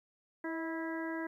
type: harmonic tone with a mistuned harmonic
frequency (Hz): 326.6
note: E4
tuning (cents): -16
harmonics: 1 / 2 / 3 / 4 / 5 / 6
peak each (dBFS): -37 / -44 / -45 / -52 / -44 / -47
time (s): 0.44-1.27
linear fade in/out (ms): 5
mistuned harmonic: 2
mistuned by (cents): -29
effects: 12-bit